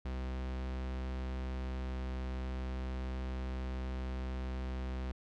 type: tone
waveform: 45% pulse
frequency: 64.3 Hz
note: C2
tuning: 30 cents flat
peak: -36 dBFS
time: 0.05-5.12 s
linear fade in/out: 5 ms
effects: low-pass 4000 Hz 12 dB/octave